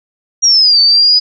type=linear two-way sweep; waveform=sine; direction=down then up; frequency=5750 to 4528 to 4976 Hz; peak=-5 dBFS; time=0.42-1.2 s; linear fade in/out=20 ms; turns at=0.8 s; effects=none